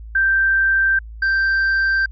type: tone pair in turn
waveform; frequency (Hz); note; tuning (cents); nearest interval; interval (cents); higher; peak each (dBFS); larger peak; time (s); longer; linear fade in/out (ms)
sine / triangle; 1568 / 1568; G6 / G6; 0 / 0; unison; 0; neither; -13; neither; 0.15-0.99 / 1.22-2.06; neither; 5
effects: added 55 Hz sine -32 dBFS peak until 2.11 s + resampled to 16000 Hz

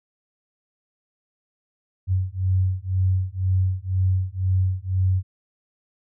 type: beating tone pair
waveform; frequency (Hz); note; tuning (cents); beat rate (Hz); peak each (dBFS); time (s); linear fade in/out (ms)
sine; 92.5 / 94.5; F#2 / F#2; 0 / +37; 2; -22; 2.07-5.23; 50
effects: none

